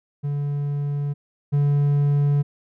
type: tone pair in turn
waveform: triangle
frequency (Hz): 143.8 / 143.8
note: D3 / D3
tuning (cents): -36 / -36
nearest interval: unison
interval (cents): 0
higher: neither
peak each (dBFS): -20 / -14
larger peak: second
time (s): 0.23-1.14 / 1.52-2.43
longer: neither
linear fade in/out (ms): 20
effects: none